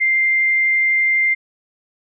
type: tone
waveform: sine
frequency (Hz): 2096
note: C7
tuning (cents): +2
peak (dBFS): -13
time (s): 0-1.35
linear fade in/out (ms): 20
effects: none